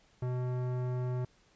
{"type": "tone with tanh clipping", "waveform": "sine", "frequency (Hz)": 125.3, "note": "B2", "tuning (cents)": 25, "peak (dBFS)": -33, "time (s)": [0.22, 1.25], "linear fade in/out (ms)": 5, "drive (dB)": 17, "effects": ["pink hiss -66 dBFS RMS until 1.55 s", "resampled to 16000 Hz"]}